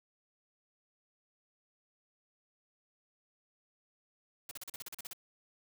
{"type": "noise bursts", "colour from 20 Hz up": "white", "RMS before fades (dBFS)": -44, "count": 11, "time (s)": [4.49, 5.132], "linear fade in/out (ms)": 2, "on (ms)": 22, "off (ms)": 40, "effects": []}